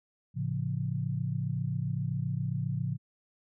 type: chord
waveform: sine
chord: A augmented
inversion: none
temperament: just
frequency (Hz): 110 / 137.5 / 171.88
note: A2 / C#3 / E#3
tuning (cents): 0 / -14 / -27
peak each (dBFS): -34 / -32 / -35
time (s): 0.34-2.98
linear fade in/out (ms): 50
effects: none